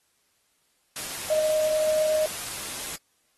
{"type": "tone in noise", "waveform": "sine", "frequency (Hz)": 620, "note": "D#5", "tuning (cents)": -6, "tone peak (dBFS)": -21, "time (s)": [1.3, 2.26], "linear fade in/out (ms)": 2, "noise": "white", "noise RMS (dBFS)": -34, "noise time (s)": [0.96, 2.96], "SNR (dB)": 10, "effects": ["white hiss -69 dBFS RMS until 3.37 s", "AAC 32 kbps"]}